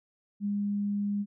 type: tone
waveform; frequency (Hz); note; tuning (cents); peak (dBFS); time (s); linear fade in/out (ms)
sine; 203.6; G#3; -34; -27; 0.4-1.26; 50
effects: none